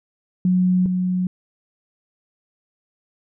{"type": "tone pair in turn", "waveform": "sine", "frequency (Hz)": [182.6, 182.6], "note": ["F#3", "F#3"], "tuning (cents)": [-23, -23], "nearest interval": "unison", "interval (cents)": 0, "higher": "neither", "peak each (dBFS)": [-14, -18], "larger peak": "first", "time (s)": [[0.45, 0.86], [0.86, 1.27]], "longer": "neither", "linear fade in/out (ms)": 2, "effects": []}